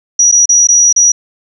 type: tone with dropouts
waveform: sine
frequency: 5810 Hz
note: F#8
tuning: 32 cents flat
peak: -4 dBFS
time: 0.19-1.12 s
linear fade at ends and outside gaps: 5 ms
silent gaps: 0.315-0.323 / 0.457-0.491 / 0.672-0.687 / 0.927-0.962 s
effects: none